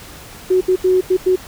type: tone bursts at uneven times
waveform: sine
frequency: 370 Hz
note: F#4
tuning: in tune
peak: -10 dBFS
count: 5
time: 0.5-0.61 / 0.68-0.76 / 0.84-1.01 / 1.1-1.17 / 1.26-1.36 s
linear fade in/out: 10 ms
effects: pink hiss -37 dBFS RMS until 1.47 s